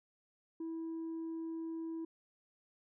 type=tone with tanh clipping; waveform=sine; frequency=326.9 Hz; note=E4; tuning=14 cents flat; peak=-39 dBFS; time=0.6-2.05 s; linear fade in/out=5 ms; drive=1 dB; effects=none